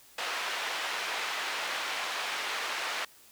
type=band-pass noise; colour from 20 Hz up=white; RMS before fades=-34 dBFS; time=0.18-3.05 s; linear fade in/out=5 ms; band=650 to 2800 Hz; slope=12 dB/octave; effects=white hiss -57 dBFS RMS until 3.31 s